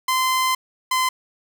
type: tone pair in turn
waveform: sawtooth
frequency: 1034 / 1028.6 Hz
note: C6 / C6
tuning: -21 / -30 cents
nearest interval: unison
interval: 9 cents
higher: first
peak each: -14 dBFS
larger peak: neither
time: 0.08-0.55 / 0.91-1.09 s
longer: first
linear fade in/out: 5 ms
effects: none